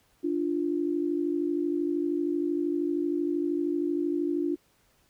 sine tone pair together, 294.2 / 347.1 Hz, D4 / F4, +3 / -11 cents, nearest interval minor third, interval 286 cents, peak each -28 dBFS, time 0.23-4.56 s, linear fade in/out 20 ms, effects pink hiss -66 dBFS RMS until 5.09 s

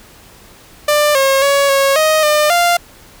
sawtooth tone with pitch steps, 594 / 541 / 560 / 549 / 625 / 602 / 696 Hz, D5 / C#5 / C#5 / C#5 / D#5 / D5 / F5, +20 / -42 / +18 / -17 / +8 / +43 / -6 cents, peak -6 dBFS, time 0.88-2.77 s, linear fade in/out 5 ms, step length 270 ms, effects pink hiss -42 dBFS RMS until 3.2 s

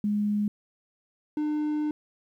sine / triangle tone pair in turn, 207.7 / 301.3 Hz, G#3 / D4, 0 / +44 cents, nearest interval tritone, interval 644 cents, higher second, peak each -23 dBFS, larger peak neither, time 0.04-0.48 / 1.37-1.91 s, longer second, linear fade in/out 2 ms, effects 10-bit

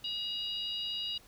harmonic tone, 957 Hz, A#5, 45 cents sharp, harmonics 3 / 4 / 5, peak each -36 / -38 / -43 dBFS, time 0.04-1.18 s, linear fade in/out 5 ms, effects pink hiss -59 dBFS RMS until 1.27 s

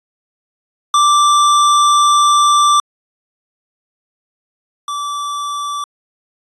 square tone pair in turn, 1174.7 / 1161.2 Hz, D6 / D6, 0 / -20 cents, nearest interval unison, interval 20 cents, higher first, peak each -9 / -20 dBFS, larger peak first, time 0.94-2.8 / 4.88-5.84 s, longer first, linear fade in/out 2 ms, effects resampled to 22050 Hz

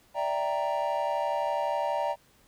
triangle chord, E half-diminished seventh, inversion third, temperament equal, 587.3 / 659.3 / 784 / 932.3 Hz, D5 / E5 / G5 / Bb5, 0 / 0 / 0 / 0 cents, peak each -29 / -32 / -31 / -29 dBFS, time 0.14-2.16 s, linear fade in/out 50 ms, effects pink hiss -62 dBFS RMS until 2.47 s

